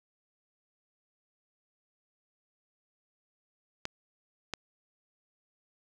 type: clicks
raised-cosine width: 0.2 ms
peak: -16 dBFS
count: 2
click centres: 3.854 / 4.537 s
effects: none